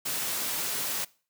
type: high-pass noise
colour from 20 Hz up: white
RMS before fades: -31 dBFS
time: 0.05-1.05 s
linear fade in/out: 10 ms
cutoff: 110 Hz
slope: 12 dB/octave
effects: noise-tail reverb RT60 0.4 s tail -22 dB re dry